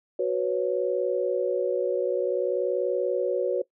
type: chord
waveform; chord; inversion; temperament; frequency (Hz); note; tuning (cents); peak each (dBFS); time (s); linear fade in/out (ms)
sine; F# suspended fourth; none; equal; 370 / 493.9 / 554.4; F#4 / B4 / C#5; 0 / 0 / 0; -27; 0.19-3.62; 5
effects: noise-tail reverb RT60 0.1 s tail -20 dB re dry